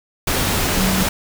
sine tone in noise, 188.8 Hz, F#3, 35 cents sharp, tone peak -18 dBFS, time 0.77-1.04 s, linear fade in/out 5 ms, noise pink, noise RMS -19 dBFS, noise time 0.27-1.09 s, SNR -2 dB, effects none

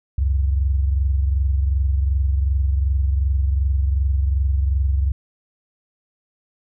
sine tone pair together, 67.7 / 90.37 Hz, C#2 / F#2, -40 / -40 cents, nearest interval perfect fourth, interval 500 cents, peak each -16 / -25 dBFS, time 0.18-5.12 s, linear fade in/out 5 ms, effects none

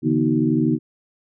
sine tone cluster, 140.1 / 159.7 / 240.3 / 312.8 / 374.6 Hz, C#3 / D#3 / B3 / D#4 / F#4, +19 / +45 / -47 / +9 / +21 cents, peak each -24 / -25 / -20 / -20 / -27 dBFS, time 0.02-0.79 s, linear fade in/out 50 ms, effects none

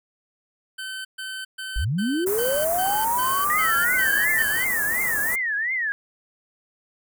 25% pulse tone bursts, 1533 Hz, G6, 39 cents flat, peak -27 dBFS, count 10, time 0.78-4.65 s, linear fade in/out 10 ms, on 270 ms, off 130 ms
sine linear sweep, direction up, 38.89 to 1810 Hz, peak -21 dBFS, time 1.76-4.42 s, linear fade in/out 0 ms
white band-stop noise, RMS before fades -28 dBFS, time 2.26-5.36 s, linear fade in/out 10 ms, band 1600 to 7900 Hz, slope 24 dB/octave
sine tone with vibrato, 1864.7 Hz, A#6, in tune, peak -22 dBFS, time 3.5-5.92 s, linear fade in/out 0 ms, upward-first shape triangle, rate 2.8 Hz, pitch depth 240 cents each way
effects none

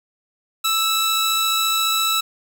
sawtooth tone pair together, 1318.5 / 3901 Hz, E6 / B7, 0 / -22 cents, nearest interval octave + perfect fifth, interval 1878 cents, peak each -17 dBFS, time 0.64-2.21 s, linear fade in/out 10 ms, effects none

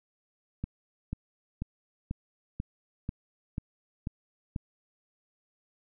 click train, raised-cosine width 5 ms, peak -20 dBFS, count 9, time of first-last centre 0.64-4.562 s, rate 2.04 Hz, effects none

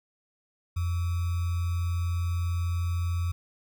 sine tone with sample-and-hold, 86.6 Hz, F2, 14 cents flat, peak -25 dBFS, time 0.76-3.32 s, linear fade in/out 10 ms, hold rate 1225 Hz, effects none

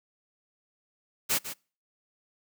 white noise with echo, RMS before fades -26 dBFS, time 1.29-1.39 s, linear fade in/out 20 ms, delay 150 ms, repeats 1, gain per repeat -11 dB, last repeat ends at 1.54 s, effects noise-tail reverb RT60 0.4 s tail -26 dB re dry

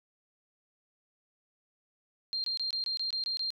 sine tone bursts, 4188 Hz, C8, 1 cent sharp, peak -30 dBFS, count 9, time 2.33-3.504 s, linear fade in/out 0 ms, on 110 ms, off 23 ms, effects none

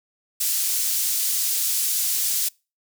pink high-pass noise, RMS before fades -23 dBFS, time 0.4-2.49 s, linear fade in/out 10 ms, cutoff 6500 Hz, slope 12 dB/octave, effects noise-tail reverb RT60 0.3 s tail -26 dB re dry

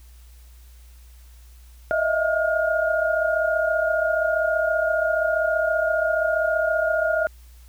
sine tone cluster, 611 / 637 / 672 / 1425 Hz, D#5 / D#5 / E5 / F6, -32 / +41 / +33 / +34 cents, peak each -29 / -22 / -26 / -24 dBFS, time 1.91-7.27 s, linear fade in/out 0 ms, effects added 60 Hz sine -44 dBFS peak until 7.68 s + white hiss -57 dBFS RMS until 7.68 s

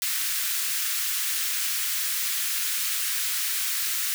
white high-pass noise, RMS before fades -27 dBFS, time 0.02-4.14 s, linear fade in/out 0 ms, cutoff 1400 Hz, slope 24 dB/octave, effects none

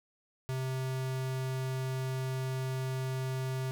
square tone, 130.81 Hz, C3, in tune, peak -33 dBFS, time 0.49-3.71 s, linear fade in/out 0 ms, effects 10-bit

